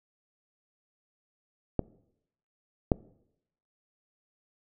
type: clicks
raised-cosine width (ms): 2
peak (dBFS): -12 / -8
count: 2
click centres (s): 1.793 / 2.918
effects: noise-tail reverb RT60 0.8 s tail -22 dB re dry